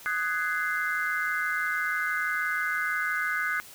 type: chord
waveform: sine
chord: Ab dominant seventh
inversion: second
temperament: just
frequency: 1245.9 / 1495.1 / 1661.2 / 2077 Hz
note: Eb6 / Gb6 / Ab6 / C7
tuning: +2 / +18 / 0 / -13 cents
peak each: -33 / -29 / -32 / -33 dBFS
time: 0.06-3.6 s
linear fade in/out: 0 ms
effects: white hiss -48 dBFS RMS until 3.74 s